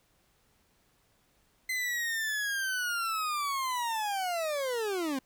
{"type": "linear sweep", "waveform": "40% pulse", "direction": "down", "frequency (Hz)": [2053, 254.2], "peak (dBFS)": -29, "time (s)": [1.69, 5.19], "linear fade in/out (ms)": 5, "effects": ["pink hiss -69 dBFS RMS until 5.25 s"]}